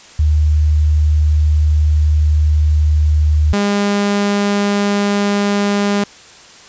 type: tone pair in turn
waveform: sine / sawtooth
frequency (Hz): 76 / 202.9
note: D#2 / G#3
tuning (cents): -40 / -40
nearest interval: octave + perfect fourth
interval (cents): 1700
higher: second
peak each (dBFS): -9 / -9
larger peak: neither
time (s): 0.19-3.53 / 3.53-6.04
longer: first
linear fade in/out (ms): 5
effects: white hiss -40 dBFS RMS until 6.68 s + resampled to 16000 Hz